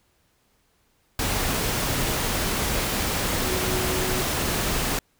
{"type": "tone in noise", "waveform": "sine", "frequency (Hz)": 370, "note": "F#4", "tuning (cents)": 0, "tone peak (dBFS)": -30, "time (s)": [3.42, 4.22], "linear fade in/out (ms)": 2, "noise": "pink", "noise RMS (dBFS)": -25, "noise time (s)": [1.19, 4.99], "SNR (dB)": -8, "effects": ["pink hiss -66 dBFS RMS until 5.19 s"]}